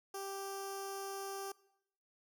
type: tone with notch filter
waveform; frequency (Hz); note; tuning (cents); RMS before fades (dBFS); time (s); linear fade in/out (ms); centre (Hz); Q
10% pulse; 392; G4; 0; -43; 0.14-1.52; 5; 2100; 0.6
effects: noise-tail reverb RT60 0.8 s tail -21 dB re dry